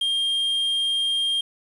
triangle tone, 3209 Hz, G7, 40 cents sharp, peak -19 dBFS, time 0.01-1.41 s, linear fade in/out 5 ms, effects resampled to 32000 Hz + 8-bit

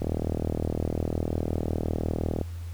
click train, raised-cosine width 2 ms, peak -14 dBFS, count 96, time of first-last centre 0.02-2.413 s, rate 39.7 Hz, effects added 85 Hz sine -33 dBFS peak until 2.73 s + pink hiss -53 dBFS RMS until 2.73 s

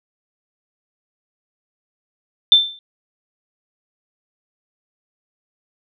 sine tone with exponential decay, 3554 Hz, A7, 17 cents sharp, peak -3 dBFS, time 2.52-2.79 s, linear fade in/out 1 ms, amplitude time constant 58 ms, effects none

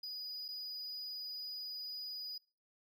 triangle tone with dropouts, 4939 Hz, D#8, 14 cents flat, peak -40 dBFS, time 0.03-2.38 s, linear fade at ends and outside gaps 5 ms, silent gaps 0.482-0.486 s, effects noise-tail reverb RT60 0.4 s tail -23 dB re dry

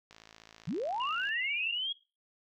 click train, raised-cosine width 0.2 ms, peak -34 dBFS, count 66, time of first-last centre 0.11-1.29 s, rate 55.1 Hz
sine linear sweep, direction up, 123.5 to 3336 Hz, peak -31 dBFS, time 0.67-1.93 s, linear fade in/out 10 ms
sine tone with vibrato, 2794 Hz, F7, in tune, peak -36 dBFS, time 1-1.74 s, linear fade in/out 5 ms, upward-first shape triangle, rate 16 Hz, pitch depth 63 cents each way
effects noise-tail reverb RT60 0.3 s tail -20 dB re dry

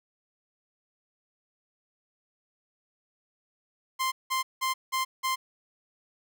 sawtooth tone bursts, 1046.5 Hz, C6, in tune, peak -22 dBFS, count 5, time 3.99-5.36 s, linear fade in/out 20 ms, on 130 ms, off 180 ms, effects none

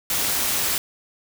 white noise with amplitude modulation, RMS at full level -21 dBFS, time 0.1-0.78 s, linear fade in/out 2 ms, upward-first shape sine, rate 204 Hz, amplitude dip 40%, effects none

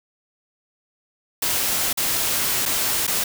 white noise with dropouts, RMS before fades -22 dBFS, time 1.42-3.24 s, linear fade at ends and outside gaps 5 ms, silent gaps 1.93-1.973 / 2.655-2.659 / 3.068-3.076 s, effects none

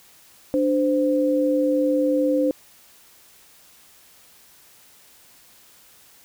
sine tone pair together, 294.4 / 517 Hz, D4 / C5, +4 / -21 cents, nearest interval minor seventh, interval 975 cents, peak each -20 dBFS, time 0.54-2.51 s, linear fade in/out 0 ms, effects white hiss -52 dBFS RMS until 6.24 s

